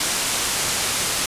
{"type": "low-pass noise", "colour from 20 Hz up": "white", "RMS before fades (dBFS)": -23, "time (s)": [0, 1.26], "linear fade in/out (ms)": 5, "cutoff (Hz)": 10000, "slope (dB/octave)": 24, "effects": ["resampled to 32000 Hz"]}